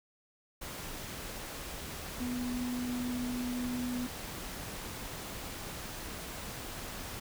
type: tone in noise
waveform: sine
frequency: 246.9 Hz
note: B3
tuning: in tune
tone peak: -33 dBFS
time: 2.2-4.07 s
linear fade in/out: 10 ms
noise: pink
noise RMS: -42 dBFS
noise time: 0.61-7.2 s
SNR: +6 dB
effects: none